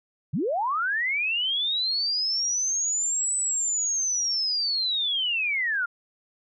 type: linear two-way sweep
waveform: sine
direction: up then down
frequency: 112.2 to 8030 to 1368 Hz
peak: -23 dBFS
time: 0.33-5.86 s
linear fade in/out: 10 ms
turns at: 3.36 s
effects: none